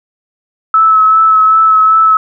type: tone with vibrato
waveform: sine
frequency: 1300 Hz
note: E6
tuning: 24 cents flat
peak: -4 dBFS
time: 0.74-2.17 s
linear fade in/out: 2 ms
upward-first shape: sine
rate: 2.6 Hz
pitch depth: 18 cents each way
effects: none